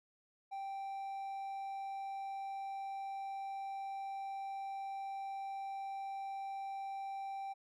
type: tone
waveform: triangle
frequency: 783 Hz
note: G5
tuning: 2 cents flat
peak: -38 dBFS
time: 0.51-7.54 s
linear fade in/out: 20 ms
effects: none